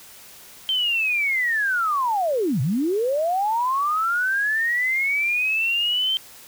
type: linear two-way sweep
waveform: sine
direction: down then up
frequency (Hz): 3138 to 113.8 to 3138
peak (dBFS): -19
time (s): 0.69-6.17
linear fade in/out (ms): 0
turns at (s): 2.61
effects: white hiss -45 dBFS RMS until 6.47 s